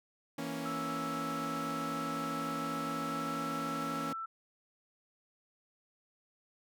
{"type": "chord", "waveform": "sawtooth", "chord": "A# diminished", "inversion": "second", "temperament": "equal", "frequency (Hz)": [164.81, 233.1, 277.2], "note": ["E3", "A#3", "C#4"], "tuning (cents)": [0, 0, 0], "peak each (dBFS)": [-39, -38, -35], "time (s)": [0.38, 4.13], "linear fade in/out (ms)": 5}
{"type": "tone with pitch glide", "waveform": "sine", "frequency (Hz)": [1318.5, 1330.7], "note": ["E6", "E6"], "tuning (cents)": [0, 16], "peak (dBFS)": -37, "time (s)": [0.65, 4.26], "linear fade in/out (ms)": 10, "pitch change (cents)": 16, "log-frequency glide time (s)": [3, 3.4]}
{"effects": []}